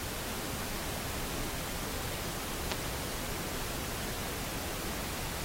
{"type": "clicks", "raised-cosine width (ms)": 0.2, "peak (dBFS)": -13, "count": 2, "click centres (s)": [2.716, 2.721], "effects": ["pink hiss -38 dBFS RMS until 5.44 s", "AAC 48 kbps"]}